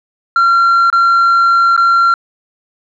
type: tone with dropouts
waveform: sine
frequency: 1372 Hz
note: F6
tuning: 31 cents flat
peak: -4 dBFS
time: 0.36-2.14 s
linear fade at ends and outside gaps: 2 ms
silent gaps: 0.901-0.927 / 1.765-1.776 s
effects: tanh soft clip ceiling -6 dBFS